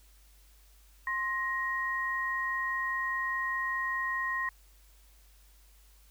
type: tone pair together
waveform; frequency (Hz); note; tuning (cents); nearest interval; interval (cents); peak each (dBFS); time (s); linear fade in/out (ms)
sine; 1055.1 / 1880; C6 / A#6; +14 / +14; minor seventh; 1000; -34 / -31; 1.07-4.49; 2
effects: added 50 Hz sine -57 dBFS peak until 6.1 s + white hiss -64 dBFS RMS until 6.1 s